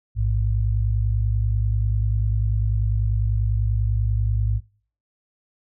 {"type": "tone pair together", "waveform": "sine", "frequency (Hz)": [56.52, 106.7], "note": ["A1", "G#2"], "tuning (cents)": [47, 47], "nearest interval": "major seventh", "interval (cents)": 1100, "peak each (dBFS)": -21, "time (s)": [0.15, 4.61], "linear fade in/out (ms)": 50, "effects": ["noise-tail reverb RT60 0.5 s tail -25 dB re dry"]}